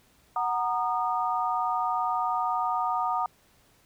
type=chord; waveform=sine; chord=D# minor; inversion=first; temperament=equal with one note detuned; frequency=740 / 932.3 / 1226 Hz; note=F#5 / A#5 / D#6; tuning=0 / 0 / -26 cents; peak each=-29 dBFS; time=0.36-3.26 s; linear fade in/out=2 ms; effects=pink hiss -62 dBFS RMS until 3.85 s